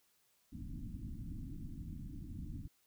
pink low-pass noise, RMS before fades -45 dBFS, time 0.52-2.68 s, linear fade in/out 10 ms, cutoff 310 Hz, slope 96 dB/octave, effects white hiss -74 dBFS RMS until 2.86 s

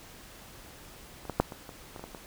clicks, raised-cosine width 1 ms, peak -30 / -19 / -7 / -26 / -28 / -27 / -28 / -25 / -27 dBFS, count 9, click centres 1.253 / 1.297 / 1.4 / 1.522 / 1.692 / 1.962 / 1.995 / 2.04 / 2.148 s, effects pink hiss -50 dBFS RMS until 2.26 s

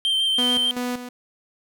triangle tone with vibrato, 3136 Hz, G7, in tune, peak -17 dBFS, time 0.05-0.71 s, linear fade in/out 0 ms, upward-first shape square, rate 6.7 Hz, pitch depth 13 cents each way
sawtooth tone with tremolo, 246.9 Hz, B3, in tune, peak -20 dBFS, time 0.38-1.09 s, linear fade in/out 5 ms, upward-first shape square, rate 2.6 Hz, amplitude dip 65%
effects none

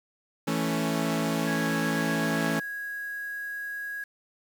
sawtooth chord, A major, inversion second, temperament equal, 164.81 / 220 / 277.2 Hz, E3 / A3 / C#4, 0 / 0 / 0 cents, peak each -26 dBFS, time 0.47-2.6 s, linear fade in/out 10 ms
sine tone, 1655 Hz, G#6, 6 cents flat, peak -32 dBFS, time 1.47-4.04 s, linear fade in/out 5 ms
effects 8-bit

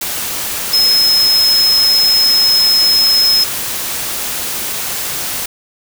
sine tone in noise, 5160 Hz, E8, 38 cents flat, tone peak -8 dBFS, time 0.73-3.44 s, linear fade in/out 5 ms, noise white, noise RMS -20 dBFS, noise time 0.01-5.46 s, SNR +9 dB, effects none

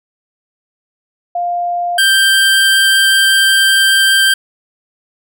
sine / 25% pulse tone pair in turn, 701 / 1573.7 Hz, F5 / G6, +6 / +6 cents, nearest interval octave + major second, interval 1400 cents, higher second, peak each -14 / -4 dBFS, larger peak second, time 1.35-1.98 / 1.98-4.34 s, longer second, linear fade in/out 5 ms, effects none

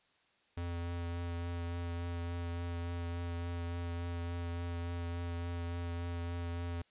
square tone with vibrato, 86 Hz, F2, 26 cents flat, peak -37 dBFS, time 0.57-6.82 s, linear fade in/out 5 ms, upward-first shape triangle, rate 3.5 Hz, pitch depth 15 cents each way, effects white hiss -71 dBFS RMS until 6.9 s + resampled to 8000 Hz

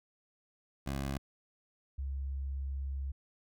15% pulse / sine tone pair in turn, 68.5 / 68.07 Hz, C#2 / C#2, -20 / -31 cents, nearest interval unison, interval 11 cents, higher first, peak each -28 / -34 dBFS, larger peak first, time 0.86-1.18 / 1.98-3.12 s, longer second, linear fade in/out 10 ms, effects none

